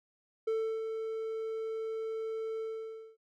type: tone with ADSR envelope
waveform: triangle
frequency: 444.4 Hz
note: A4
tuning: 17 cents sharp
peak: -26 dBFS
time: 0.47-3.17 s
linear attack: 8 ms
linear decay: 330 ms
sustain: -6 dB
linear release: 570 ms
effects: none